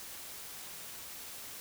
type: silence
effects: white hiss -46 dBFS RMS until 1.6 s